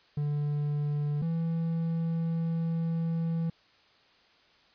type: tone pair in turn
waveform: triangle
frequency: 146.83 / 165.21 Hz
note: D3 / E3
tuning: 0 / +4 cents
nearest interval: major second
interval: 204 cents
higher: second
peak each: -25 / -25 dBFS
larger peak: neither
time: 0.17-1.22 / 1.22-3.5 s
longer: second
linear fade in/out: 5 ms
effects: white hiss -62 dBFS RMS until 4.74 s + resampled to 11025 Hz